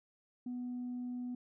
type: tone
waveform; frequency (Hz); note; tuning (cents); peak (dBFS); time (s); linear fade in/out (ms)
sine; 246.9; B3; 0; -36; 0.46-1.35; 5
effects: tanh soft clip ceiling -35 dBFS